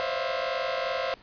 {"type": "tone cluster", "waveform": "sawtooth", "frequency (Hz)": [515, 538, 600, 657, 702], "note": ["C5", "C5", "D5", "E5", "F5"], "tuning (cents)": [-28, 48, 37, -6, 9], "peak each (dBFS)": [-30, -28, -35, -29, -31], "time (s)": [0, 1.14], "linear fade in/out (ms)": 0, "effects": ["pink hiss -54 dBFS RMS until 1.22 s", "resampled to 11025 Hz"]}